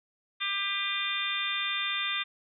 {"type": "harmonic tone with a mistuned harmonic", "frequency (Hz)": 397.4, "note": "G4", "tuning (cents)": 24, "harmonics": [3, 4, 5, 6, 7, 8, 9], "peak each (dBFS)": [-37, -39, -36, -35, -40, -40, -32], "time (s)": [0.4, 2.24], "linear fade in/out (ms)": 20, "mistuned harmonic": 6, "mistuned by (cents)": 22, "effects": []}